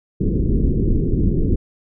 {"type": "low-pass noise", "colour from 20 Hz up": "pink", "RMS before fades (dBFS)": -17, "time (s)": [0.2, 1.56], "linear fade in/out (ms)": 10, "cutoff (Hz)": 410, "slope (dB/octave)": 48, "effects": []}